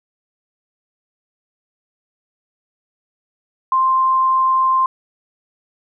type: tone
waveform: sine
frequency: 1048 Hz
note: C6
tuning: 2 cents sharp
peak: -12 dBFS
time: 3.72-4.86 s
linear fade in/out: 2 ms
effects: none